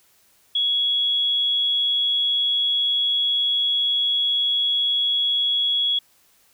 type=tone; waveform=sine; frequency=3346 Hz; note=G#7; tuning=12 cents sharp; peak=-18 dBFS; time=0.55-5.99 s; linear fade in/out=5 ms; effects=white hiss -59 dBFS RMS until 6.53 s